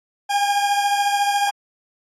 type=beating tone pair; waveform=40% pulse; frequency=808 / 822 Hz; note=G#5 / G#5; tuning=-48 / -18 cents; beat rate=14 Hz; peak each=-17 / -24 dBFS; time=0.29-1.51 s; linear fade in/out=20 ms; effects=low-pass 10000 Hz 12 dB/octave + AAC 48 kbps